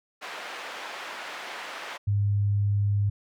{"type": "band-pass noise", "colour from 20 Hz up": "white", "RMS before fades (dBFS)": -38, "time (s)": [0.21, 1.98], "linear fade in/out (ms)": 20, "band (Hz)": [510, 2200], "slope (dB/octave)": 12}
{"type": "tone", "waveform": "sine", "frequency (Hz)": 101.7, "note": "G#2", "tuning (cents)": -36, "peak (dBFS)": -21, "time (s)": [2.07, 3.1], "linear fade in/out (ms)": 10}
{"effects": []}